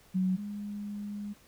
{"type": "tone pair in turn", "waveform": "sine", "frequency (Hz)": [186.1, 205.6], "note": ["F#3", "G#3"], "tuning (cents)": [10, -17], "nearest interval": "major second", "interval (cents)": 173, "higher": "second", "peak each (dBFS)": [-25, -35], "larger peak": "first", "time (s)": [[0.14, 0.37], [0.37, 1.34]], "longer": "second", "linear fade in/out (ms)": 20, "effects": ["pink hiss -60 dBFS RMS until 1.47 s"]}